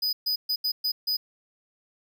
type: tone bursts at uneven times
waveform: square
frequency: 4978 Hz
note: D#8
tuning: in tune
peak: -24 dBFS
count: 6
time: 0.02-0.13 / 0.26-0.36 / 0.49-0.56 / 0.64-0.72 / 0.84-0.92 / 1.07-1.17 s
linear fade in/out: 10 ms
effects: 11-bit